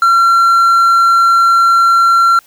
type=tone; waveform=triangle; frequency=1365 Hz; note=F6; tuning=40 cents flat; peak=-4 dBFS; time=0.02-2.39 s; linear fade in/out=2 ms; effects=white hiss -47 dBFS RMS until 2.46 s